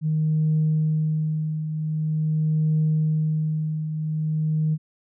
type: tone with tremolo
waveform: sine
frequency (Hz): 155.56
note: D#3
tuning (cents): 0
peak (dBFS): -16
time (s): 0.01-4.78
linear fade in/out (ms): 50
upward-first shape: triangle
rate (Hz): 0.45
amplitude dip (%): 65
effects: tanh soft clip ceiling -14 dBFS